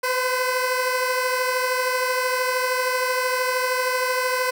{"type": "beating tone pair", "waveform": "15% pulse", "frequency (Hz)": [506, 519], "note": ["B4", "C5"], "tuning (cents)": [42, -14], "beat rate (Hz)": 13, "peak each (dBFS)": [-15, -22], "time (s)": [0.03, 4.51], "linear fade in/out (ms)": 10, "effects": []}